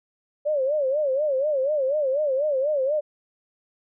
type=tone with vibrato; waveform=sine; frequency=565 Hz; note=C#5; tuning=33 cents sharp; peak=-20 dBFS; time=0.45-3.01 s; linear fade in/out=20 ms; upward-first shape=sine; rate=4.1 Hz; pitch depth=150 cents each way; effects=none